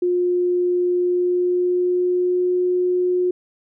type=tone with pitch glide; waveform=sine; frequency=356.5 to 360.9 Hz; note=F4 to F#4; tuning=+36 to -43 cents; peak=-16 dBFS; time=0.02-3.31 s; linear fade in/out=5 ms; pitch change=+21 cents; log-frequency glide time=0.99-2.52 s; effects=none